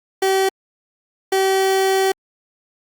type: tone bursts at uneven times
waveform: 30% pulse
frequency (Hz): 384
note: G4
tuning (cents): -36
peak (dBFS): -12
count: 2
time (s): 0.22-0.49 / 1.32-2.12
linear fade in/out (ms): 5
effects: Opus 48 kbps